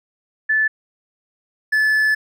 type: tone pair in turn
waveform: sine / triangle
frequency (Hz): 1744 / 1733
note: A6 / A6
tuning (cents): -16 / -27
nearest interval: unison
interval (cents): 11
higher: first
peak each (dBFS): -14 / -12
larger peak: second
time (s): 0.49-0.68 / 1.72-2.15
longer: second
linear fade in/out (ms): 10
effects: none